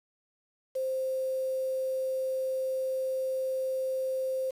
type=tone with quantisation; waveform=sine; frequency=523.3 Hz; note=C5; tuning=in tune; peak=-28 dBFS; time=0.75-4.51 s; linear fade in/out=10 ms; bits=8; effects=resampled to 32000 Hz